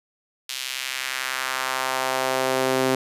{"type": "tone with high-pass filter sweep", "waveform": "sawtooth", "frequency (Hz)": 130.9, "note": "C3", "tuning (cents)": 1, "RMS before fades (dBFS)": -25, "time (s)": [0.49, 2.95], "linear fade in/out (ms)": 2, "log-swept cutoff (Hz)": [3400, 320], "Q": 1.3, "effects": ["resampled to 32000 Hz"]}